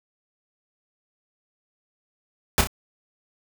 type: noise with echo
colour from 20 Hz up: pink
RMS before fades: -17 dBFS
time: 2.58-2.61 s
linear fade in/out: 0 ms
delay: 31 ms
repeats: 2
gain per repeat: -7 dB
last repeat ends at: 2.672 s
effects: none